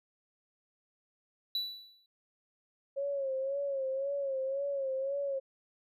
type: tone with exponential decay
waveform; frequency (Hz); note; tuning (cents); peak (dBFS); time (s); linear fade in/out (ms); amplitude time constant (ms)
triangle; 3951; B7; 0; -27; 1.55-2.06; 2; 110
type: tone with vibrato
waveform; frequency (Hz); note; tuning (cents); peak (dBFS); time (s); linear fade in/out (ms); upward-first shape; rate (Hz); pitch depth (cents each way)
sine; 546; C#5; -26; -31; 2.96-5.4; 20; sine; 1.9; 62
effects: none